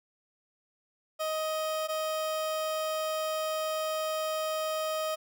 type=tone pair in turn; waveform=30% pulse; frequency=627 / 627 Hz; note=D#5 / D#5; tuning=+13 / +13 cents; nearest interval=unison; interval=0 cents; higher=neither; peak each=-27 / -27 dBFS; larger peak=neither; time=1.19-1.88 / 1.88-5.16 s; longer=second; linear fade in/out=20 ms; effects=none

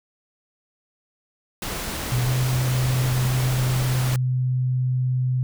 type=noise; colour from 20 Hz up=pink; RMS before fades=-29 dBFS; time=1.62-4.16 s; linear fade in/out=2 ms
type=tone with pitch glide; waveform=sine; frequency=123.4 to 127.38 Hz; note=B2 to C3; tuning=-1 to -46 cents; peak=-19 dBFS; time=2.12-5.43 s; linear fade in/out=0 ms; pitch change=+55 cents; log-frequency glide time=2.24-2.31 s
effects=none

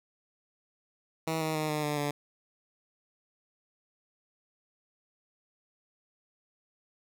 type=tone with pitch steps; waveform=10% pulse; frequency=160.9 / 157.68 / 154.52 / 151.43 / 148.4 / 145.43 Hz; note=E3 / D#3 / D#3 / D#3 / D3 / D3; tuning=-42 / +23 / -12 / -47 / +18 / -17 cents; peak=-21 dBFS; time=1.27-2.11 s; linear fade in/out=5 ms; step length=140 ms; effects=none

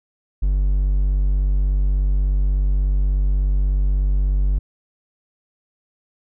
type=tone; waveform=triangle; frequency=48.26 Hz; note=G1; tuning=26 cents flat; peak=-13 dBFS; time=0.42-4.59 s; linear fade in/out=10 ms; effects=none

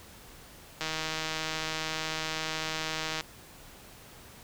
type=click train; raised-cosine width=0.2 ms; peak=-15 dBFS; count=380; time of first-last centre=0.81-3.209 s; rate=158 Hz; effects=pink hiss -51 dBFS RMS until 4.43 s

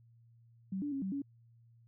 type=tone with pitch steps; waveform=sine; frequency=191.3 / 290.6 / 273.6 / 191.9 / 280.2 Hz; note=G3 / D4 / C#4 / G3 / C#4; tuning=-42 / -18 / -23 / -37 / +19 cents; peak=-34 dBFS; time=0.72-1.22 s; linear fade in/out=5 ms; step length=100 ms; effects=added 116 Hz sine -60 dBFS peak until 1.87 s

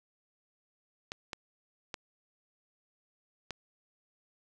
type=clicks; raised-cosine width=0.2 ms; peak=-20 dBFS; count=4; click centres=1.119 / 1.332 / 1.942 / 3.507 s; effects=none

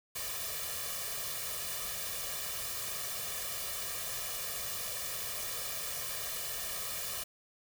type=noise with comb filter; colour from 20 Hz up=white; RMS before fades=-38 dBFS; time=0.15-7.24 s; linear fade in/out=10 ms; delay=1.7 ms; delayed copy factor=+0.85; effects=none

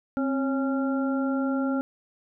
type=harmonic tone with a mistuned harmonic; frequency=275.6 Hz; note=C#4; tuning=10 cents flat; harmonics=1 / 2 / 3 / 5; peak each=-24 / -32 / -38 / -35 dBFS; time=0.17-1.81 s; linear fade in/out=0 ms; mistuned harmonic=1; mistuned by=-64 cents; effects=none

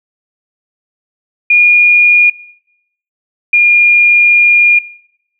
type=tone pair in turn; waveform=sine; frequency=2431 / 2418 Hz; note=D#7 / D7; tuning=-41 / +50 cents; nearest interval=unison; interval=9 cents; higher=first; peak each=-4 dBFS; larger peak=neither; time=1.5-2.3 / 3.53-4.79 s; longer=second; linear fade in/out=5 ms; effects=noise-tail reverb RT60 0.8 s tail -21 dB re dry

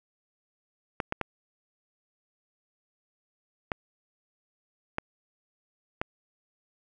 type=clicks; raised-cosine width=0.5 ms; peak=-13 dBFS; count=6; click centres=1.002 / 1.124 / 1.213 / 3.718 / 4.984 / 6.015 s; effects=none

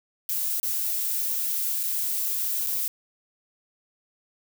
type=noise with dropouts; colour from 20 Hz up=violet; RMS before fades=-27 dBFS; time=0.29-2.88 s; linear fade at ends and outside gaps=1 ms; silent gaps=0.6-0.63 / 1.832-1.836 / 2.665-2.669 s; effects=none

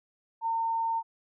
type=tone; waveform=sine; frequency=910 Hz; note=A#5; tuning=42 cents flat; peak=-26 dBFS; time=0.41-1.03 s; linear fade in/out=50 ms; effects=none

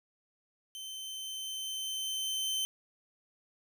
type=tone with level ramp; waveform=sawtooth; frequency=3085 Hz; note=G7; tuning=28 cents flat; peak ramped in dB=-38 to -27 dBFS; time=0.75-2.65 s; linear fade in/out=0 ms; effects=none

